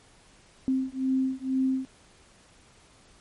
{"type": "beating tone pair", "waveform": "sine", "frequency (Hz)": [261.6, 263.7], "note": ["C4", "C4"], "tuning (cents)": [0, 14], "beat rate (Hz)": 2.1, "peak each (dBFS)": -27, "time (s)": [0.68, 1.85], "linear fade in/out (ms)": 0, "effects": ["pink hiss -57 dBFS RMS until 3.2 s", "MP3 48 kbps"]}